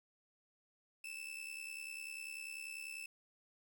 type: tone with amplitude modulation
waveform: 40% pulse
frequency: 2637 Hz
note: E7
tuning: in tune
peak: -40 dBFS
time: 1.04-3.06 s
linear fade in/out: 5 ms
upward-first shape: sine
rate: 70.1 Hz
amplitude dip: 75%
effects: 11-bit